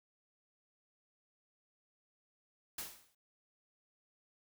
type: noise with exponential decay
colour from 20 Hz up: white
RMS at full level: -39 dBFS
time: 2.78-3.15 s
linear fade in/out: 5 ms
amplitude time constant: 79 ms
effects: none